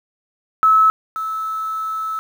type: tone pair in turn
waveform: sine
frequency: 1298 / 1304.5 Hz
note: E6 / E6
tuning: -27 / -18 cents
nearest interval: unison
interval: 9 cents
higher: second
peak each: -9 / -21 dBFS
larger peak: first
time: 0.63-0.9 / 1.16-2.19 s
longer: second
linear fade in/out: 0 ms
effects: 7-bit